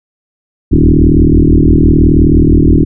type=tone with frequency modulation; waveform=sine; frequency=120.3 Hz; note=B2; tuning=45 cents flat; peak=-3 dBFS; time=0.71-2.85 s; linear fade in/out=20 ms; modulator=39.1 Hz; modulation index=5.7; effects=none